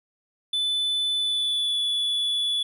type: tone with pitch glide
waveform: triangle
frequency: 3500 to 3432 Hz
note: A7 to A7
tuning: -10 to -44 cents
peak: -21 dBFS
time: 0.53-2.63 s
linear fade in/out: 5 ms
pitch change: -34 cents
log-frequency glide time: 1.17-1.79 s
effects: none